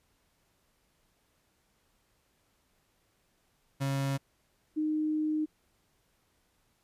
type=tone pair in turn; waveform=35% pulse / sine; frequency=137.2 / 308 Hz; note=C#3 / D#4; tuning=-17 / -17 cents; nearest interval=octave + major second; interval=1400 cents; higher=second; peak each=-27 dBFS; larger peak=neither; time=3.8-4.18 / 4.76-5.46 s; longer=second; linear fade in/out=20 ms; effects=pink hiss -72 dBFS RMS until 6.83 s + resampled to 32000 Hz